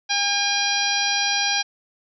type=harmonic tone; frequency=808 Hz; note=G#5; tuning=48 cents flat; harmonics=1 / 2 / 3 / 4 / 5 / 6 / 7; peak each=-27 / -27 / -27 / -27 / -27 / -27 / -27 dBFS; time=0.09-1.63 s; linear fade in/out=20 ms; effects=none